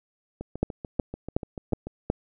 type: two click trains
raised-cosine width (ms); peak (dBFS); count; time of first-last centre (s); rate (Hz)
2; -9 / -21; 5 / 11; 0.63-2.101 / 0.41-1.87; 2.72 / 6.85
effects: none